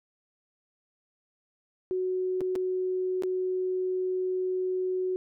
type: tone with dropouts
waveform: sine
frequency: 370 Hz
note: F#4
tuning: in tune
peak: -26 dBFS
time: 1.91-5.16 s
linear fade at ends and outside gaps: 0 ms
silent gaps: 2.407-2.414 / 2.554-2.559 / 3.223-3.235 s
effects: none